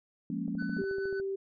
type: chord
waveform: sine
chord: Bb minor seventh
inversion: second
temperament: equal with one note detuned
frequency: 175.63 / 207.7 / 233.1 / 277.2 Hz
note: F3 / Ab3 / Bb3 / Db4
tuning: +10 / 0 / 0 / 0 cents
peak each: -37 dBFS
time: 0.3-0.82 s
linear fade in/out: 2 ms
type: click train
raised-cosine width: 2 ms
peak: -34 dBFS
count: 11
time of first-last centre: 0.48-1.199 s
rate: 13.9 Hz
type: tone with tremolo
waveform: triangle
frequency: 1500 Hz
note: F#6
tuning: 23 cents sharp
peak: -36 dBFS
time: 0.58-1.21 s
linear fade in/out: 20 ms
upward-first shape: sine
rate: 6.9 Hz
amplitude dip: 45%
type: tone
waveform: sine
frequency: 389.5 Hz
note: G4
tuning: 11 cents flat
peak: -31 dBFS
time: 0.78-1.36 s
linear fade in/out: 10 ms
effects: resampled to 11025 Hz